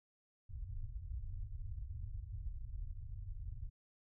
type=low-pass noise; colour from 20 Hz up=pink; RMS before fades=-44 dBFS; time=0.49-3.7 s; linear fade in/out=20 ms; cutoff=110 Hz; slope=48 dB/octave; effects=none